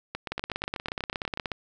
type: two click trains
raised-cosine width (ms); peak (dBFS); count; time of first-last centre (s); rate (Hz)
0.3; -16 / -14; 11 / 21; 0.15-1.374 / 0.32-1.518; 8.17 / 16.7
effects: none